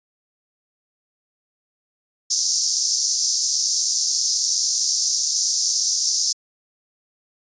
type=band-pass noise; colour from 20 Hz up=white; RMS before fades=-21 dBFS; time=2.3-6.33 s; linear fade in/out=10 ms; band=5000 to 6500 Hz; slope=48 dB/octave; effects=resampled to 16000 Hz